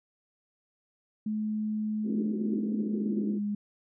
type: tone with pitch glide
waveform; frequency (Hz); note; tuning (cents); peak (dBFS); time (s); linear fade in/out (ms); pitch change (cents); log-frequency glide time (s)
sine; 214.3 to 206.4; A3 to G#3; -45 to -10; -28; 1.26-3.55; 5; -65; 2.68-3.39
type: band-pass noise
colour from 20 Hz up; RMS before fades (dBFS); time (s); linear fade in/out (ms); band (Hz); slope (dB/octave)
pink; -35; 2.03-3.4; 50; 210 to 380; 48
effects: none